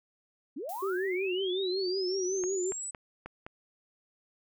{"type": "linear sweep", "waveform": "sine", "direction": "up", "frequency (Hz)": [229.8, 8050], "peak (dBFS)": -35, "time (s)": [0.56, 2.91], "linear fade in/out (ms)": 10}
{"type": "noise with exponential decay", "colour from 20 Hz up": "violet", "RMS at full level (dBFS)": -43, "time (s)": [0.69, 1.52], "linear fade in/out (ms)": 2, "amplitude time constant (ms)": 180}
{"type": "tone with vibrato", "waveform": "sine", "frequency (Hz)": 375, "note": "F#4", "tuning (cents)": 23, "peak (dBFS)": -29, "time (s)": [0.82, 2.72], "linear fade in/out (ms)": 10, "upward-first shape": "triangle", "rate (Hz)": 5.4, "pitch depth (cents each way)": 94}
{"type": "clicks", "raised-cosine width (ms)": 0.5, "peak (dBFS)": -26, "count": 5, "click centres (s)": [2.438, 2.721, 2.948, 3.26, 3.465]}
{"effects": []}